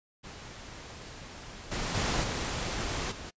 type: noise with level steps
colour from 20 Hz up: pink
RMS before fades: -45 / -33 / -29 / -33 / -42 dBFS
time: 0.23-3.31 s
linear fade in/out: 20 ms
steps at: 1.71 / 1.94 / 2.23 / 3.11 s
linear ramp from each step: 10 ms
effects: noise-tail reverb RT60 0.1 s tail -26 dB re dry + resampled to 16000 Hz